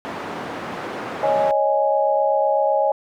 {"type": "band-pass noise", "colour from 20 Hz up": "white", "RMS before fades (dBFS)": -30, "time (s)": [0.05, 1.51], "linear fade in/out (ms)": 0, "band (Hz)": [150, 1100], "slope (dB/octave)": 12}
{"type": "chord", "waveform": "sine", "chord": "C# suspended second", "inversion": "none", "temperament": "equal", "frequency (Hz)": [554.4, 622.3, 830.6], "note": ["C#5", "D#5", "G#5"], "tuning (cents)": [0, 0, 0], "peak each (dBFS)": -20, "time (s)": [1.23, 2.92], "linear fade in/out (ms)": 2}
{"effects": []}